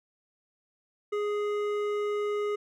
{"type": "tone with hard clipping", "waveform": "sine", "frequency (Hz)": 415.3, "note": "G#4", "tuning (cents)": 0, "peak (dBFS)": -29, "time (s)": [1.12, 2.56], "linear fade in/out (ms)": 10, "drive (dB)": 11, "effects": []}